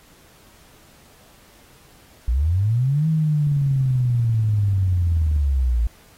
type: linear two-way sweep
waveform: sine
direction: up then down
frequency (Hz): 55 to 160.6 to 55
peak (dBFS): -16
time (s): 2.28-5.87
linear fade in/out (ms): 0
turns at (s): 3.08
type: click train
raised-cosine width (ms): 5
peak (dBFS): -24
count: 40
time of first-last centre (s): 3.47-5.363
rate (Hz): 20.6
effects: pink hiss -52 dBFS RMS until 6.17 s + AAC 48 kbps